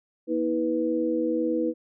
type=tone cluster; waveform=sine; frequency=240.1 / 322 / 491.9 Hz; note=B3 / E4 / B4; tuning=-49 / -41 / -7 cents; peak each=-31 / -25 / -27 dBFS; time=0.27-1.74 s; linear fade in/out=50 ms; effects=none